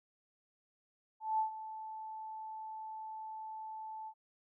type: tone with ADSR envelope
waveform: sine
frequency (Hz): 875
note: A5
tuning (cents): -10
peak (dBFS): -28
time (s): 1.2-4.14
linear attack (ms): 190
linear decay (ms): 110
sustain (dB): -14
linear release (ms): 66
effects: none